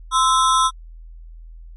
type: ring-modulated tone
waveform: square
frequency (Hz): 1174.7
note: D6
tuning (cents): 0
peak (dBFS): -11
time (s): 0.11-0.71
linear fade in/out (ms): 50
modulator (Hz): 141
effects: added 41 Hz sine -36 dBFS peak until 1.76 s + MP3 48 kbps